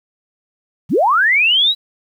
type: linear sweep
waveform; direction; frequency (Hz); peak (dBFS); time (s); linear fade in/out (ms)
sine; up; 99.4 to 3966; -10; 0.89-1.75; 50
effects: 8-bit